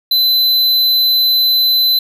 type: tone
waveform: square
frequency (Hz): 4030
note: B7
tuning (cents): +34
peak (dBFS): -10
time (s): 0.11-1.99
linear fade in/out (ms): 5
effects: none